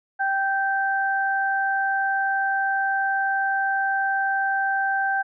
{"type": "tone pair together", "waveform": "sine", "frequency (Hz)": [781, 1562], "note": ["G5", "G6"], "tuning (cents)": [-7, -7], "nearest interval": "octave", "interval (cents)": 1200, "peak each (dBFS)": -23, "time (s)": [0.19, 5.23], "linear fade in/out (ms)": 20, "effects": []}